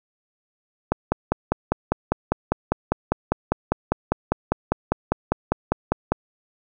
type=click train; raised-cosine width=1 ms; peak=-4 dBFS; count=27; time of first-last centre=0.92-6.12 s; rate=5 Hz; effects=none